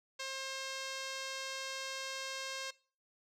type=tone; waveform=5% pulse; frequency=533 Hz; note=C5; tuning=32 cents sharp; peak=-27 dBFS; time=0.19-2.71 s; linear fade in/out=10 ms; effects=noise-tail reverb RT60 0.4 s tail -21 dB re dry + low-pass 9000 Hz 12 dB/octave